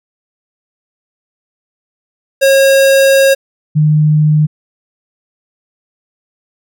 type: tone pair in turn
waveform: square / sine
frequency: 543 / 152.37 Hz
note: C#5 / D#3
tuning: -36 / -36 cents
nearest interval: octave + minor seventh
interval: 2200 cents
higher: first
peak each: -6 dBFS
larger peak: neither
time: 2.41-3.35 / 3.75-4.47 s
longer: first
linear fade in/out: 20 ms
effects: none